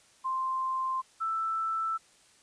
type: tone pair in turn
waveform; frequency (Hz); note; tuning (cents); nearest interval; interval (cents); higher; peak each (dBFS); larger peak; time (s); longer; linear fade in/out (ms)
sine; 1046.5 / 1323.8; C6 / E6; 0 / +7; major third; 407; second; -28; neither; 0.24-1.02 / 1.2-1.98; neither; 20
effects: white hiss -61 dBFS RMS until 2.42 s + resampled to 22050 Hz